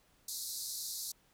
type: band-pass noise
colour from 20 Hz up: pink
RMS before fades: -41 dBFS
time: 0.28-1.12 s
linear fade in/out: 5 ms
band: 3900 to 15000 Hz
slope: 96 dB/octave
effects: pink hiss -69 dBFS RMS until 1.33 s